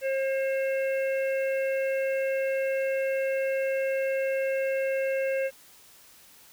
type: harmonic tone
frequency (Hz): 536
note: C5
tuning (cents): +42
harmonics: 1 / 3 / 4 / 5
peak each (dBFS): -25 / -37 / -39 / -39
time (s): 0.01-5.51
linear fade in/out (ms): 50
effects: white hiss -54 dBFS RMS until 6.52 s